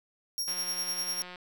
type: tone with tremolo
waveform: sawtooth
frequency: 5588 Hz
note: F8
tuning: in tune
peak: -26 dBFS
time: 0.38-1.22 s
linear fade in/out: 0 ms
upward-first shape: sine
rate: 10 Hz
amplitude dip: 55%
type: click train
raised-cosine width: 0.3 ms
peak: -28 dBFS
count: 159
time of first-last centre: 0.48-1.358 s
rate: 180 Hz
effects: none